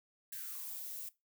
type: noise with high-pass filter sweep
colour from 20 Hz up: violet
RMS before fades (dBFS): -44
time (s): 0.32-1.09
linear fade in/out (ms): 5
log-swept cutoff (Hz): 1800 to 420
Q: 6.4
effects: noise-tail reverb RT60 0.2 s tail -18 dB re dry